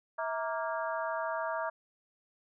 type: harmonic tone with a mistuned harmonic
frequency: 233.2 Hz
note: A#3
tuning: 1 cent sharp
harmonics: 3 / 4 / 5 / 6 / 7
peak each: -35 / -37 / -39 / -41 / -42 dBFS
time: 0.18-1.7 s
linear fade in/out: 10 ms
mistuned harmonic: 3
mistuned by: -130 cents
effects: none